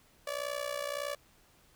sawtooth tone with amplitude modulation, 576 Hz, D5, 34 cents flat, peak -27 dBFS, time 0.27-1.15 s, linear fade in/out 5 ms, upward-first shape sine, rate 61.7 Hz, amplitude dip 80%, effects pink hiss -64 dBFS RMS until 1.75 s

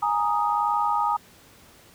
sine chord, Ab suspended second, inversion none, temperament equal, 830.6 / 932.3 / 1244.5 Hz, Ab5 / Bb5 / Eb6, 0 / 0 / 0 cents, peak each -25 dBFS, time 0.02-1.17 s, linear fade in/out 10 ms, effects pink hiss -52 dBFS RMS until 1.94 s + high-pass 60 Hz 12 dB/octave

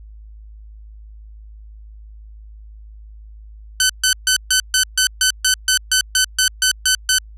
10% pulse tone bursts, 1517 Hz, F#6, 43 cents sharp, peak -4 dBFS, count 15, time 3.8-7.185 s, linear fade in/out 2 ms, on 95 ms, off 140 ms, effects added 53 Hz sine -36 dBFS peak until 7.37 s + resampled to 32000 Hz

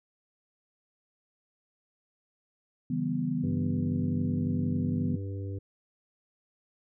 sine chord, C# half-diminished seventh, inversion none, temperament equal with one note detuned, 141.18 / 164.81 / 196 / 246.9 Hz, C#3 / E3 / G3 / B3, +32 / 0 / 0 / 0 cents, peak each -35 / -32 / -36 / -30 dBFS, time 2.9-5.16 s, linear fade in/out 5 ms
harmonic tone, 98 Hz, G2, in tune, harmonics 1 / 3 / 4 / 5, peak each -33 / -43 / -45 / -47 dBFS, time 3.43-5.59 s, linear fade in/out 10 ms
effects none

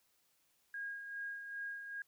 sine tone with tremolo, 1631 Hz, G#6, 32 cents flat, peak -39 dBFS, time 0.74-2.02 s, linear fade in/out 2 ms, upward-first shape sine, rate 2.5 Hz, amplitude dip 50%, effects white hiss -75 dBFS RMS until 2.07 s

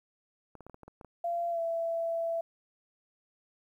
clicks, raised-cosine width 1 ms, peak -34 dBFS, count 9, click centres 0.553 / 0.607 / 0.666 / 0.697 / 0.744 / 0.833 / 0.88 / 1.012 / 1.047 s
sine tone with pitch glide, 686 to 666.5 Hz, F5 to E5, -31 to +19 cents, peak -29 dBFS, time 1.24-2.41 s, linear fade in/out 5 ms, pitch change -50 cents, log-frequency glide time 1.5-1.6 s
effects 11-bit

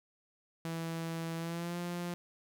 sawtooth tone with pitch glide, 164.81 to 174.61 Hz, E3 to F3, 0 to 0 cents, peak -32 dBFS, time 0.65-2.14 s, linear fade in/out 0 ms, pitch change +100 cents, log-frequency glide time 1.37-1.78 s, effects none

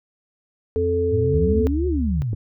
harmonic tone, 87.31 Hz, F2, in tune, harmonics 1 / 3 / 5, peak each -24 / -29 / -19 dBFS, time 0.76-1.67 s, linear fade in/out 0 ms
sine exponential two-way sweep, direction up then down, 98 to 374.5 to 98 Hz, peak -21 dBFS, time 1.11-2.35 s, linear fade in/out 10 ms, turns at 1.87 s
sine tone with pitch glide, 73.42 to 73.89 Hz, D2 to D2, 0 to +11 cents, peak -21 dBFS, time 1.34-2.22 s, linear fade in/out 0 ms, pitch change +11 cents, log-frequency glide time 1.96-2.1 s
click, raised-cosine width 3 ms, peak -17 dBFS, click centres 2.332 s
effects none

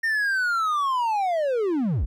triangle linear sweep, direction down, 1836 to 36.71 Hz, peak -19 dBFS, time 0.03-2.06 s, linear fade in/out 10 ms, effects none

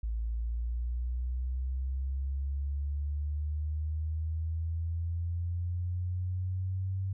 sine linear sweep, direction up, 55 to 96 Hz, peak -30 dBFS, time 0.03-7.13 s, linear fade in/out 5 ms, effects none

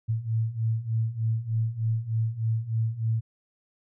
sine beating tone pair, 110.5 / 113.8 Hz, A2 / A#2, +8 / -41 cents, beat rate 3.3 Hz, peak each -29 / -26 dBFS, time 0.08-3.21 s, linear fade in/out 20 ms, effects none

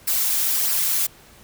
blue noise with flanger, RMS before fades -21 dBFS, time 0.07-1.07 s, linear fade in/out 10 ms, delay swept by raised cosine 0.29 to 3.99 ms, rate 1.6 Hz, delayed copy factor -0.5, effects pink hiss -49 dBFS RMS until 1.43 s

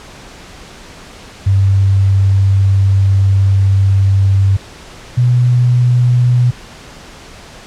sine tone pair in turn, 97.5 / 122.84 Hz, G2 / B2, -9 / -9 cents, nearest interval major third, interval 400 cents, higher second, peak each -7 dBFS, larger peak neither, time 1.46-4.57 / 5.17-6.51 s, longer first, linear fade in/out 10 ms, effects pink hiss -35 dBFS RMS until 7.66 s + low-pass 7000 Hz 12 dB/octave

